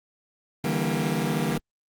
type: chord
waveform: sawtooth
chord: E half-diminished seventh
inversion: third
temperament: just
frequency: 148.33 / 164.81 / 197.78 / 237.3 Hz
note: D3 / E3 / G3 / Bb3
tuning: +18 / 0 / +16 / +31 cents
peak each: -25 dBFS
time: 0.64-1.58 s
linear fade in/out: 5 ms
effects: Opus 32 kbps